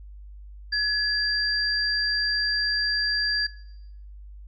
sine tone pair together, 1688 / 4739 Hz, G#6 / D8, +28 / +15 cents, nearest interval octave + tritone, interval 1787 cents, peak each -25 dBFS, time 0.72-3.47 s, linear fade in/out 10 ms, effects noise-tail reverb RT60 0.9 s tail -23 dB re dry + added 50 Hz sine -40 dBFS peak until 4.47 s

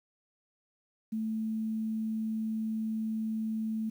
sine tone with quantisation, 220 Hz, A3, in tune, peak -30 dBFS, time 1.12-3.9 s, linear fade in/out 10 ms, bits 10, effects none

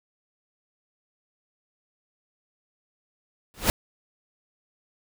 pink noise with exponential growth, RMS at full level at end -17 dBFS, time 3.54-3.7 s, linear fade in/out 0 ms, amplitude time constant 34 ms, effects none

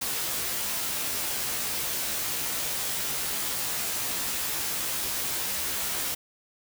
white noise with comb filter, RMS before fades -30 dBFS, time 0.01-6.15 s, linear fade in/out 10 ms, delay 15 ms, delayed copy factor +0.7, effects none

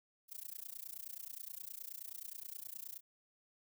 violet noise with amplitude modulation, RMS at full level -44 dBFS, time 0.28-3.01 s, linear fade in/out 50 ms, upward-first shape sine, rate 29.5 Hz, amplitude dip 100%, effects none

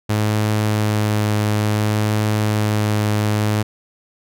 sawtooth tone with vibrato, 106.2 Hz, G#2, 39 cents sharp, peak -12 dBFS, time 0.09-3.63 s, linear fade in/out 10 ms, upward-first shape triangle, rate 0.58 Hz, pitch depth 12 cents each way, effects none

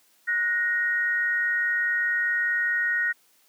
sine tone pair together, 1464 / 1872.4 Hz, F#6 / A#6, -19 / +7 cents, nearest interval major third, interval 426 cents, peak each -27 / -23 dBFS, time 0.27-3.13 s, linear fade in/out 20 ms, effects white hiss -62 dBFS RMS until 3.48 s + high-pass 200 Hz 12 dB/octave

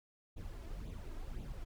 brown noise with flanger, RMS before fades -44 dBFS, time 0.36-1.65 s, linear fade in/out 20 ms, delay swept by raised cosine 0.28 to 3.18 ms, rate 1.9 Hz, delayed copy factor +0.65, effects none

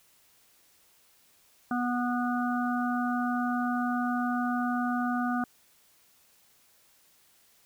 harmonic tone, 244.8 Hz, B3, 15 cents flat, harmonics 1 / 3 / 5 / 6, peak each -28 / -33 / -35 / -36 dBFS, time 1.71-5.44 s, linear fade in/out 2 ms, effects white hiss -63 dBFS RMS until 7.65 s

